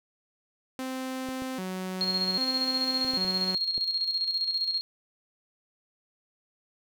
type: tone with vibrato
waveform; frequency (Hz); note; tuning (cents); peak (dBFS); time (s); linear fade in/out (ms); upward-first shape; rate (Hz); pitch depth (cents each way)
sawtooth; 220; A3; 0; -28; 0.79-3.55; 0; square; 0.63; 290
type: clicks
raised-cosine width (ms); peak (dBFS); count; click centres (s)
2; -28; 6; 1.288 / 1.421 / 3.048 / 3.136 / 3.247 / 3.779
type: tone with tremolo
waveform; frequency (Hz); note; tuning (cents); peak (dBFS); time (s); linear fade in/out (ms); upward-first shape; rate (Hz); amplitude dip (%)
sine; 4258; C8; +30; -24; 2.01-4.81; 0; square; 15; 50
effects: none